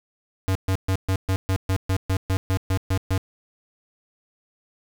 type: tone bursts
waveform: square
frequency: 94.8 Hz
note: F#2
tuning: 43 cents sharp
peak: -20 dBFS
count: 14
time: 0.48-3.178 s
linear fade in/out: 0 ms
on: 72 ms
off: 130 ms
effects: none